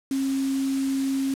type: tone in noise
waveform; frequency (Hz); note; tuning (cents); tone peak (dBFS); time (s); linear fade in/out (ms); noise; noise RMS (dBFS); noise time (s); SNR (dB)
sine; 270; C#4; -45; -22; 0.11-1.34; 2; white; -38; 0.11-1.34; +13
effects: low-pass 10000 Hz 12 dB/octave